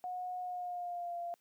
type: tone with pitch glide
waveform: sine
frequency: 727 to 691.8 Hz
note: F#5 to F5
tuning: -31 to -17 cents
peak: -37 dBFS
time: 0.04-1.34 s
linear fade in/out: 0 ms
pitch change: -86 cents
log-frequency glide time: 0.4-1.18 s
effects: white hiss -75 dBFS RMS until 1.4 s + high-pass 150 Hz 12 dB/octave